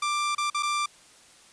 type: tone with dropouts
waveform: sawtooth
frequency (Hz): 1181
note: D6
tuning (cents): +9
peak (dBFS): -21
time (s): 0.02-0.86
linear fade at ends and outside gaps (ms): 5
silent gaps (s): 0.35-0.38 / 0.501-0.545 / 0.626-0.63
effects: white hiss -54 dBFS RMS until 1.52 s + resampled to 22050 Hz